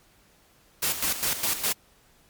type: noise with tremolo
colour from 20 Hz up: white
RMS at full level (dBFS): -25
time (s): 0.82-1.73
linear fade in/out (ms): 10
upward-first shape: square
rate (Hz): 4.9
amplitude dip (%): 65
effects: pink hiss -60 dBFS RMS until 2.29 s + MP3 96 kbps